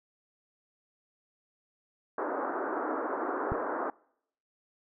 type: band-pass noise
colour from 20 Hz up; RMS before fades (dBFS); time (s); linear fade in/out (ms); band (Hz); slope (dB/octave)
pink; -33; 2.18-3.9; 2; 280 to 1500; 48
type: click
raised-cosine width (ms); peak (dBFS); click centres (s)
5; -20; 3.52
effects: noise-tail reverb RT60 0.7 s tail -25 dB re dry